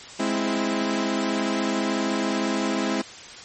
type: chord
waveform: sawtooth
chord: Ab augmented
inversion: none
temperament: equal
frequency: 207.7 / 261.6 / 329.6 Hz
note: Ab3 / C4 / E4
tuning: 0 / 0 / 0 cents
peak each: -23 dBFS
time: 0.19-3.02 s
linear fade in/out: 10 ms
effects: white hiss -41 dBFS RMS until 3.44 s + MP3 32 kbps